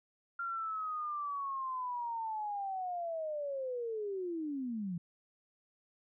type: linear sweep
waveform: sine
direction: down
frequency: 1390 to 164.81 Hz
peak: -35 dBFS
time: 0.39-4.98 s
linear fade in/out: 5 ms
effects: none